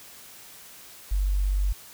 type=tone; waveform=sine; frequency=48.1 Hz; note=G1; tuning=32 cents flat; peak=-21 dBFS; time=1.11-1.73 s; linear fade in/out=10 ms; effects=white hiss -47 dBFS RMS until 1.93 s